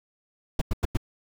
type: noise bursts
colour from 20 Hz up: brown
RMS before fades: -22 dBFS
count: 4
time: 0.59-0.972 s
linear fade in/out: 5 ms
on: 25 ms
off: 94 ms
effects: none